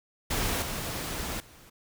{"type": "noise with level steps", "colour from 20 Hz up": "pink", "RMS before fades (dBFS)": [-29, -34, -53], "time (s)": [0.3, 1.7], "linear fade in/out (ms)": 10, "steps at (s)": [0.62, 1.4], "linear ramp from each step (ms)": 2, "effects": []}